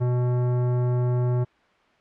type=tone with tanh clipping; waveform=sine; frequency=123.47 Hz; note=B2; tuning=in tune; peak=-22 dBFS; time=0-1.45 s; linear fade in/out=20 ms; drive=16 dB; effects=white hiss -59 dBFS RMS until 2 s + low-pass 2000 Hz 12 dB/octave